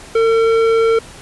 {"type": "tone with tanh clipping", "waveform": "sine", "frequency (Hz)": 452.9, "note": "A#4", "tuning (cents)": -50, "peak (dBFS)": -12, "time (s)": [0.15, 0.99], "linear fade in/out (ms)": 5, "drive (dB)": 13, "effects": ["pink hiss -37 dBFS RMS until 1.21 s", "resampled to 24000 Hz"]}